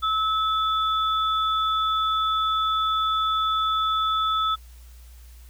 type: tone pair together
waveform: sine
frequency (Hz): 1300 / 3471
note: E6 / A7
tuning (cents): -24 / -24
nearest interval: octave + perfect fourth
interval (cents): 1700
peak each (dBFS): -21 / -28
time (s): 0.02-4.56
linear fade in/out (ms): 20
effects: added 60 Hz sine -43 dBFS peak until 5.49 s + white hiss -56 dBFS RMS until 5.49 s

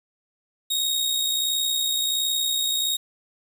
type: tone with amplitude modulation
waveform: sawtooth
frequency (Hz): 3753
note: A#7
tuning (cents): +11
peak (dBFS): -17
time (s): 0.7-2.97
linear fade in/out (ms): 10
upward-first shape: sine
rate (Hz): 61.4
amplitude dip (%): 40
effects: 8-bit

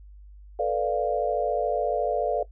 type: chord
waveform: sine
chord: B half-diminished seventh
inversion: third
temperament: equal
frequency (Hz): 440 / 493.9 / 587.3 / 698.5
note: A4 / B4 / D5 / F5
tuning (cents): 0 / 0 / 0 / 0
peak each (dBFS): -28 / -29 / -27 / -28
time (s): 0.59-2.43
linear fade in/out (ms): 5
effects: noise-tail reverb RT60 0.1 s tail -17 dB re dry + added 50 Hz sine -44 dBFS peak until 2.51 s

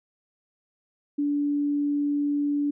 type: tone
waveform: sine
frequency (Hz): 289.3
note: D4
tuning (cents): -26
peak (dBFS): -22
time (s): 1.18-2.71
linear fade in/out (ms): 10
effects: none

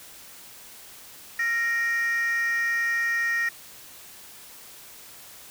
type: tone with frequency modulation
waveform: sine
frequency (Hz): 1864.7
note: A#6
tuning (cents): 0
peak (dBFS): -20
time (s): 1.39-3.49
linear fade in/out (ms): 5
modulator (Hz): 500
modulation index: 0.4
effects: tanh soft clip ceiling -21 dBFS + white hiss -46 dBFS RMS until 5.5 s

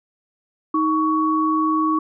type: tone pair together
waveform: sine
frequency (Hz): 314.3 / 1120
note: D#4 / C#6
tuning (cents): +18 / +18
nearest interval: octave + minor seventh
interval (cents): 2200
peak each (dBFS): -19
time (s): 0.74-1.99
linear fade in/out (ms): 5
effects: none

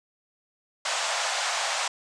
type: band-pass noise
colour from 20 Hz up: pink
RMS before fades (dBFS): -28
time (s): 0.85-1.88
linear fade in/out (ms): 5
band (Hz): 600 to 8400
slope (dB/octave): 48
effects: none

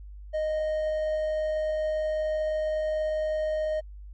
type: tone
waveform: triangle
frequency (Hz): 620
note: D#5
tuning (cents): -6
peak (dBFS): -23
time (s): 0.33-3.81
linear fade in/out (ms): 20
effects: added 50 Hz sine -40 dBFS peak until 4.13 s + MP3 32 kbps

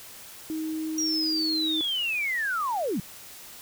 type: tone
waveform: sine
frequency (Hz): 315.4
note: D#4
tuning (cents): +24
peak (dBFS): -28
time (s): 0.5-1.81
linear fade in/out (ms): 0
type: linear sweep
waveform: sine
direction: down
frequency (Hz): 5750 to 151.8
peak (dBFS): -25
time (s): 0.98-3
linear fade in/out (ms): 2
effects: white hiss -45 dBFS RMS until 3.61 s

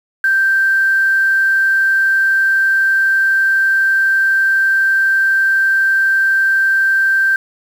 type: tone with quantisation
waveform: sine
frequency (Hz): 1568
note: G6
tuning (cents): 0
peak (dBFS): -10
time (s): 0.24-7.36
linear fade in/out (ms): 2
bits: 6
effects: none

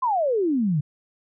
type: exponential sweep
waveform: sine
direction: down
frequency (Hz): 1068 to 138.59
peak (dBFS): -19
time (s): 0.02-0.81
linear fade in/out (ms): 10
effects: none

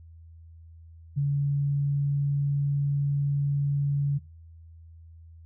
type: tone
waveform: sine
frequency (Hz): 141.9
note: C#3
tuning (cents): +41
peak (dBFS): -22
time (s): 1.16-4.19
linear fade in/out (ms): 20
effects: noise-tail reverb RT60 0.3 s tail -22 dB re dry + added 82 Hz sine -46 dBFS peak until 5.45 s

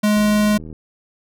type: tone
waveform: square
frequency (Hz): 210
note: G#3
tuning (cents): +19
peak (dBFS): -14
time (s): 0.03-0.58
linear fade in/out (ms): 10
type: click train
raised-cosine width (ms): 3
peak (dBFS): -23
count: 45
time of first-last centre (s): 0.17-0.728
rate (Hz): 78.9
effects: none

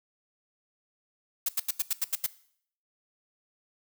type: noise bursts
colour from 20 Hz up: blue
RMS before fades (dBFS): -27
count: 8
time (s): 1.46-2.265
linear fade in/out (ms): 5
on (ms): 28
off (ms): 83
effects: noise-tail reverb RT60 0.6 s tail -18 dB re dry

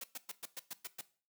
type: noise bursts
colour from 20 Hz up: white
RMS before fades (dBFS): -43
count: 8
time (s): 0.01-1.012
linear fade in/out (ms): 5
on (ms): 29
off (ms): 110
effects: noise-tail reverb RT60 0.4 s tail -17 dB re dry + high-pass 150 Hz 12 dB/octave

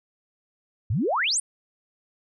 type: exponential sweep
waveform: sine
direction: up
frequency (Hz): 86.7 to 9970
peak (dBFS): -21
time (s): 0.9-1.4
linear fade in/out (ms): 5
effects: none

